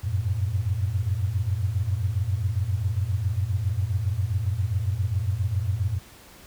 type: tone cluster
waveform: sine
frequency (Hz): 89 / 96.4 / 113.7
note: F2 / G2 / A#2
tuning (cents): +33 / -28 / -43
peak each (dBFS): -27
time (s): 0.03-5.99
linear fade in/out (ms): 20
effects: pink hiss -49 dBFS RMS until 6.46 s